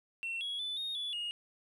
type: tone with pitch steps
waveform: sine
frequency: 2711 / 3336 / 3497 / 3710 / 3435 / 2864 Hz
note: E7 / G#7 / A7 / A#7 / A7 / F7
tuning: +48 / +7 / -11 / -9 / -42 / +43 cents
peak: -33 dBFS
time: 0.23-1.31 s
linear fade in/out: 0 ms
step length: 180 ms
effects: tanh soft clip ceiling -33 dBFS + 12-bit